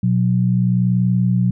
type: tone pair together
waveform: sine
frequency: 121.87 / 182.6 Hz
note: B2 / F#3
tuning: -23 / -23 cents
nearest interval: perfect fifth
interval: 700 cents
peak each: -16 dBFS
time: 0.03-1.51 s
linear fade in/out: 5 ms
effects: none